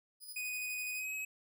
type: tone with tremolo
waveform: 10% pulse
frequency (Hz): 4978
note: D#8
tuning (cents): 0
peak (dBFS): -37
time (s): 0.2-1.05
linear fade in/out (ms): 50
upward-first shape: square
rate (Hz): 12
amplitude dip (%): 50
type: tone with pitch glide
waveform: square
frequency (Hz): 2489 to 2552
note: D#7 to D#7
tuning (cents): 0 to +43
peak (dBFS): -38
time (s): 0.36-1.25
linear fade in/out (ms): 5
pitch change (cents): +43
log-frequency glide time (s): 0.93-1.12
effects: none